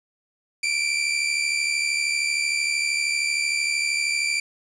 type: tone pair together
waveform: sawtooth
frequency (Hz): 2312 / 2385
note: D7 / D7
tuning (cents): -28 / +26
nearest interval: minor second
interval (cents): 54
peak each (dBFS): -21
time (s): 0.63-4.4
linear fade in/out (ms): 5
effects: resampled to 22050 Hz + 8-bit